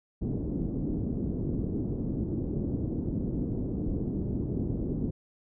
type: low-pass noise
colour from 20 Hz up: white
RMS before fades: -31 dBFS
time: 0.21-5.11 s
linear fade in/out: 10 ms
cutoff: 320 Hz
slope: 24 dB/octave
effects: none